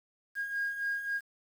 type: beating tone pair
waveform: sine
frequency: 1626 / 1629.7 Hz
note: G#6 / G#6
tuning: -37 / -33 cents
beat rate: 3.7 Hz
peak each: -37 / -31 dBFS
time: 0.35-1.21 s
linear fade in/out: 50 ms
effects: tanh soft clip ceiling -26 dBFS + 9-bit